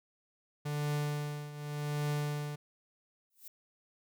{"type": "tone with tremolo", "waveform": "45% pulse", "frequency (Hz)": 147.4, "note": "D3", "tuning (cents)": 7, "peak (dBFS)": -30, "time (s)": [0.65, 2.56], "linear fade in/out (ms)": 10, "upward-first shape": "triangle", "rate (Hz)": 0.86, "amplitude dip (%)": 80}
{"type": "noise with exponential growth", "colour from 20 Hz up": "violet", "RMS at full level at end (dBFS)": -44, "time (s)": [3.3, 3.48], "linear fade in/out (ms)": 5, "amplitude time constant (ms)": 39}
{"effects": []}